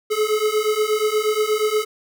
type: beating tone pair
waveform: square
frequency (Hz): 423.6 / 432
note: G#4 / A4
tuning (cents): +34 / -32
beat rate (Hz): 8.4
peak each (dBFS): -22 / -21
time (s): 0.1-1.85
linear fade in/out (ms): 20
effects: none